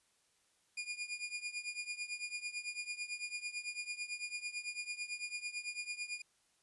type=tone with tremolo; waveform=sawtooth; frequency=2430 Hz; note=D#7; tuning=42 cents flat; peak=-33 dBFS; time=0.77-6.22 s; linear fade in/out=5 ms; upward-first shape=triangle; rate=9 Hz; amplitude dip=90%; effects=white hiss -74 dBFS RMS until 6.62 s + resampled to 24000 Hz